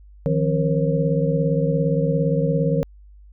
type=tone cluster; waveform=sine; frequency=155.5 / 172.9 / 265.3 / 469.2 / 540 Hz; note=D#3 / F3 / C4 / A#4 / C#5; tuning=-1 / -17 / +24 / +11 / -45 cents; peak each=-20 / -25 / -28 / -24 / -25 dBFS; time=0.26-2.83 s; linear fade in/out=0 ms; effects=added 50 Hz sine -43 dBFS peak until 3.32 s